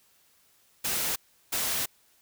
white noise bursts at uneven times, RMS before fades -29 dBFS, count 2, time 0.84-1.16 / 1.52-1.86 s, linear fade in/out 10 ms, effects white hiss -64 dBFS RMS until 2.21 s

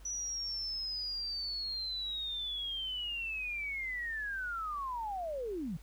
sine linear sweep, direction down, 5920 to 144.8 Hz, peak -35 dBFS, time 0.05-5.77 s, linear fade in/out 5 ms, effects added 50 Hz sine -51 dBFS peak until 5.82 s + pink hiss -62 dBFS RMS until 5.82 s

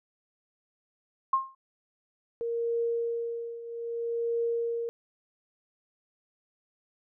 sine tone with exponential decay, 1066 Hz, C6, 32 cents sharp, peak -18 dBFS, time 1.33-1.55 s, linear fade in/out 5 ms, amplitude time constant 47 ms
sine tone with tremolo, 466.2 Hz, A#4, in tune, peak -25 dBFS, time 2.41-4.89 s, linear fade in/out 0 ms, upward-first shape triangle, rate 0.62 Hz, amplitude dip 80%
effects none

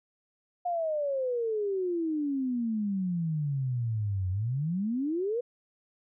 sine exponential two-way sweep, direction down then up, 720 to 90.3 to 498.4 Hz, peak -27 dBFS, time 0.65-5.41 s, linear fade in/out 10 ms, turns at 4.3 s, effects none

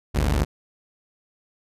sawtooth tone pair together, 51.96 / 73.42 Hz, G#1 / D2, +2 / 0 cents, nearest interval tritone, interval 598 cents, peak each -18 dBFS, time 0.14-0.45 s, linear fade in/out 20 ms, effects resampled to 32000 Hz

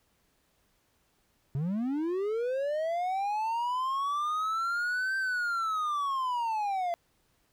triangle linear two-way sweep, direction up then down, 129.7 to 1568 to 676 Hz, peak -26 dBFS, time 1.55-6.94 s, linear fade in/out 0 ms, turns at 5.17 s, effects pink hiss -71 dBFS RMS until 7.52 s

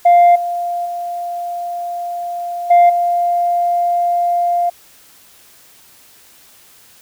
sine tone with level steps, 698.5 Hz, F5, in tune, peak -3 / -17 / -20 / -3 / -12 dBFS, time 0.05-4.7 s, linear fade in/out 10 ms, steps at 0.35 / 0.85 / 2.7 / 2.89 s, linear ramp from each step 10 ms, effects tanh soft clip ceiling -4 dBFS + white hiss -46 dBFS RMS until 7.01 s

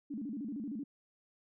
sine tone with vibrato, 250 Hz, B3, 21 cents sharp, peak -37 dBFS, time 0.1-0.84 s, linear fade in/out 10 ms, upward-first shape square, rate 13 Hz, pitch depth 240 cents each way, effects none

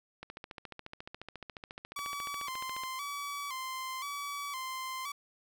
click train, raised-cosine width 0.3 ms, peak -27 dBFS, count 38, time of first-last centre 0.23-2.836 s, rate 14.2 Hz
sawtooth tone with vibrato, 1091 Hz, C#6, 28 cents flat, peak -33 dBFS, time 1.96-5.12 s, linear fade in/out 5 ms, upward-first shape square, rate 0.97 Hz, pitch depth 80 cents each way
effects none

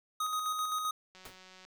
square tone with tremolo, 1252 Hz, D#6, 10 cents sharp, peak -31 dBFS, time 0.2-0.91 s, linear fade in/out 5 ms, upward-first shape square, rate 7.7 Hz, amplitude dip 35%
click train, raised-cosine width 0.2 ms, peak -37 dBFS, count 94, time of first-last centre 1.15-1.65 s, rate 186 Hz
pink noise with exponential decay, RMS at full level -42 dBFS, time 1.25-1.39 s, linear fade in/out 5 ms, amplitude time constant 30 ms
effects none

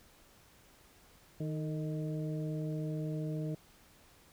harmonic tone with a mistuned harmonic, 155.56 Hz, D#3, in tune, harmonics 1 / 2 / 3 / 4, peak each -35 / -41 / -45 / -47 dBFS, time 1.4-3.55 s, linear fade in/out 5 ms, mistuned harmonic 3, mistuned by -50 cents, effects pink hiss -62 dBFS RMS until 4.32 s

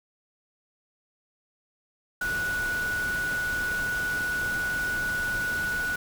sine tone in noise, 1471 Hz, F#6, 11 cents flat, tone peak -26 dBFS, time 2.21-5.96 s, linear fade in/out 5 ms, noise pink, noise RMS -37 dBFS, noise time 2.21-5.96 s, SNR +8 dB, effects none

